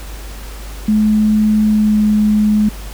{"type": "tone with pitch glide", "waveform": "sine", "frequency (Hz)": [214, 211.7], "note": ["A3", "G#3"], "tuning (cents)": [-48, 33], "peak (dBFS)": -9, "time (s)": [0.88, 2.69], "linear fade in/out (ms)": 5, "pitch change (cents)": -19, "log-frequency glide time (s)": [1.64, 2.04], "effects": ["added 50 Hz sine -27 dBFS peak until 2.93 s", "pink hiss -35 dBFS RMS until 2.93 s"]}